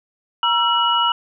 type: tone cluster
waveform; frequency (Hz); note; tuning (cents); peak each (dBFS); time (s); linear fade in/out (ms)
sine; 947 / 1347 / 2919; A#5 / E6 / F#7; +27 / +37 / -24; -19; 0.43-1.12; 2
effects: none